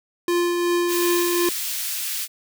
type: tone with tremolo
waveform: square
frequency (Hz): 348.6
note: F4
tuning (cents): -3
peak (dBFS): -18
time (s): 0.28-1.49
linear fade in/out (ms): 2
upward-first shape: triangle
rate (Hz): 2.7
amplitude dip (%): 35
type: high-pass noise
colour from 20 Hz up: white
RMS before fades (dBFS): -27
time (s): 0.87-2.28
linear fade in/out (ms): 50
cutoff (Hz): 2200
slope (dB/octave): 12
effects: none